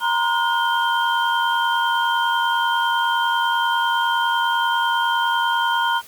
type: tone cluster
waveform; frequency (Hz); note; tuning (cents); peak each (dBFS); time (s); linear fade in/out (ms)
sine; 938 / 1028 / 1439 / 3148; A#5 / C6 / F#6 / G7; +11 / -31 / -49 / +7; -20 / -25 / -22 / -26; 0-6.02; 50
effects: white hiss -44 dBFS RMS until 6.07 s + Opus 48 kbps